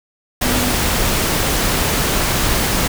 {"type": "tone in noise", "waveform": "sine", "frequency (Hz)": 247.5, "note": "B3", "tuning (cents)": 4, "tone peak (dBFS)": -21, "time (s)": [0.45, 0.72], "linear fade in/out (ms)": 10, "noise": "pink", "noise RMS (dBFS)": -17, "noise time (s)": [0.41, 2.88], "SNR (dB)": -7, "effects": []}